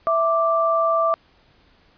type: tone pair together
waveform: sine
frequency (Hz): 659 / 1174.2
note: E5 / D6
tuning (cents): -1 / -1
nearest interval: minor seventh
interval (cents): 1000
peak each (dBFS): -19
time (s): 0.07-1.14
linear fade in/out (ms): 0
effects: pink hiss -57 dBFS RMS until 1.97 s + resampled to 11025 Hz